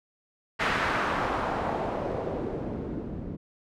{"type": "noise with low-pass filter sweep", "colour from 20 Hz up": "white", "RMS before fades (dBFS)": -30, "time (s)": [0.59, 3.37], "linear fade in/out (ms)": 20, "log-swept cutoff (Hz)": [1900, 220], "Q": 1.4, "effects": []}